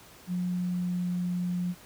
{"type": "tone with pitch glide", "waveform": "sine", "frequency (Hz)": [179.4, 178.06], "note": ["F3", "F3"], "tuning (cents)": [47, 34], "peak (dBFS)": -27, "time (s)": [0.27, 1.75], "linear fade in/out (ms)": 50, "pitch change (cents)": -13, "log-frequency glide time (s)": [0.59, 1.1], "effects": ["pink hiss -52 dBFS RMS until 1.85 s", "high-pass 60 Hz 12 dB/octave"]}